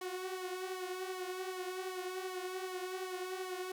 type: tone with flanger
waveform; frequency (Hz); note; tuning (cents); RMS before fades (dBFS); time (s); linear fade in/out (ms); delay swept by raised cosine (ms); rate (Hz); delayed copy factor
sawtooth; 370; F#4; 0; -41; 0.01-3.72; 5; 1.7 to 6.3; 2.6; +0.65
effects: none